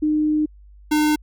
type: tone pair in turn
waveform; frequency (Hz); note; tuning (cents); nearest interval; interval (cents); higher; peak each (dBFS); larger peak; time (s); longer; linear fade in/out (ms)
sine / square; 304.8 / 302.9; D#4 / D#4; -36 / -46; unison; 10; first; -16; neither; 0.02-0.46 / 0.91-1.16; first; 10
effects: added 50 Hz sine -43 dBFS peak until 1.22 s